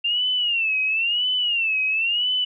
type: tone with vibrato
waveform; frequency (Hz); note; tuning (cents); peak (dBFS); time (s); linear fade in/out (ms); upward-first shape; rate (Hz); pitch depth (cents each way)
sine; 2764; F7; -19; -19; 0.04-2.45; 10; sine; 0.98; 150
effects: none